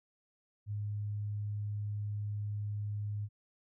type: tone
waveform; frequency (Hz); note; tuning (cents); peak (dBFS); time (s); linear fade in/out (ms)
sine; 103.83; G#2; 0; -34; 0.66-3.29; 50
effects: none